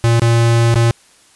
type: tone with dropouts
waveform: square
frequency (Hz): 116.54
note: A#2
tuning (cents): 0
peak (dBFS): -10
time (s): 0.04-0.91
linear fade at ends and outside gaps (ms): 0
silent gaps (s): 0.196-0.219 / 0.743-0.757
effects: white hiss -49 dBFS RMS until 1.35 s + resampled to 24000 Hz